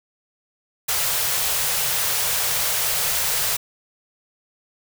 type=band-stop noise; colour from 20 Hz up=white; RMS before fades=-22 dBFS; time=0.88-3.57 s; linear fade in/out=10 ms; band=170 to 420 Hz; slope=48 dB/octave; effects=none